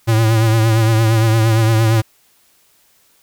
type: tone with vibrato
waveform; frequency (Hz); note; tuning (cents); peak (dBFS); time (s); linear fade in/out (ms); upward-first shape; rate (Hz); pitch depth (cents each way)
square; 111.9; A2; +30; -11; 0.07-2.02; 20; triangle; 8.7; 57
effects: white hiss -55 dBFS RMS until 3.22 s